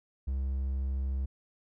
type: tone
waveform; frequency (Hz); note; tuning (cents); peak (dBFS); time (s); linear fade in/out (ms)
triangle; 66.7; C2; +34; -27; 0.27-1.26; 10
effects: none